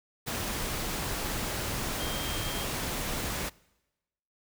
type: tone in noise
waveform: sine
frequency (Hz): 3196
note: G7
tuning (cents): +33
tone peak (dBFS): -39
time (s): 1.99-2.65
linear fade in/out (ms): 20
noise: pink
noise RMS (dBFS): -33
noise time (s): 0.26-3.5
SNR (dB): -9
effects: noise-tail reverb RT60 1.0 s tail -24 dB re dry